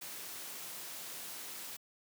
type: noise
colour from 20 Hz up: white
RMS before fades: -45 dBFS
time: 0.01-1.77 s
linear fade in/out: 10 ms
effects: high-pass 150 Hz 12 dB/octave